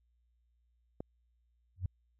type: click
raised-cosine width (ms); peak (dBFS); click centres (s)
2; -26; 1.005
type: tone with exponential growth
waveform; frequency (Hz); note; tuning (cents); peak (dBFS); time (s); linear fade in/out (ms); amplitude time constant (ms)
sine; 90.7; F#2; -34; -28; 1.76-1.86; 5; 21
effects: added 59 Hz sine -70 dBFS peak until 2.19 s